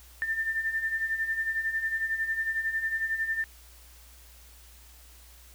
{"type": "beating tone pair", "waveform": "sine", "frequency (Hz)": [1783, 1794], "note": ["A6", "A6"], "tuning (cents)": [22, 33], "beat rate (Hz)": 11, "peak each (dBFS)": [-34, -28], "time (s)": [0.22, 3.44], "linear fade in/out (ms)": 0, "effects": ["added 60 Hz sine -52 dBFS peak until 5.54 s", "white hiss -55 dBFS RMS until 5.54 s"]}